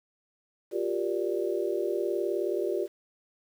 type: chord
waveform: sine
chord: G minor seventh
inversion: third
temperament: just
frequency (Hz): 352.8 / 392 / 470.4 / 588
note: F4 / G4 / Bb4 / D5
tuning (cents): +18 / 0 / +16 / +2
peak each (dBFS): -31 / -30 / -35 / -34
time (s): 0.71-2.88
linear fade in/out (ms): 50
effects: 9-bit